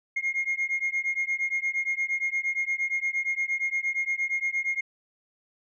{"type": "beating tone pair", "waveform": "sine", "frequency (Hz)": [2136, 2144.6], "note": ["C7", "C7"], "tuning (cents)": [35, 42], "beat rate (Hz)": 8.6, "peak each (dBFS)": -27, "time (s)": [0.16, 4.81], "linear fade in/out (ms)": 10, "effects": ["tanh soft clip ceiling -21 dBFS"]}